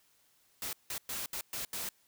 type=noise bursts at uneven times; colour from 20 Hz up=white; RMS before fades=-38 dBFS; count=6; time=0.62-0.73 / 0.9-0.98 / 1.09-1.26 / 1.33-1.41 / 1.53-1.65 / 1.73-1.89 s; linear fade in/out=2 ms; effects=white hiss -69 dBFS RMS until 2.07 s